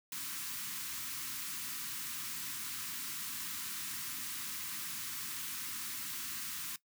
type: band-stop noise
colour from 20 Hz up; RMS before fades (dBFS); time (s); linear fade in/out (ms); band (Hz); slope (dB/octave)
white; -41; 0.12-6.76; 2; 330 to 1000; 48
effects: noise-tail reverb RT60 0.1 s tail -18 dB re dry + high-pass 100 Hz 12 dB/octave